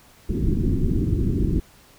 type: low-pass noise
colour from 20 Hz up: pink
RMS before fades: -21 dBFS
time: 0.29-1.6 s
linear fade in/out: 5 ms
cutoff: 360 Hz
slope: 48 dB/octave
effects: pink hiss -52 dBFS RMS until 1.98 s